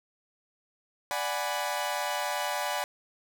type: chord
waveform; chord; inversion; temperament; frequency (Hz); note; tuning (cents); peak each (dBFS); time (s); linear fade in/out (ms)
sawtooth; G# half-diminished seventh; second; equal; 587.3 / 740 / 830.6 / 987.8; D5 / F#5 / G#5 / B5; 0 / 0 / 0 / 0; -31; 1.11-2.84; 0
effects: none